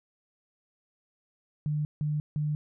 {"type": "tone bursts", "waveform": "sine", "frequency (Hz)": 150, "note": "D3", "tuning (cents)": 37, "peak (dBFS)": -26, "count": 3, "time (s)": [1.66, 2.55], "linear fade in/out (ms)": 0, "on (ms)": 190, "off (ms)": 160, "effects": []}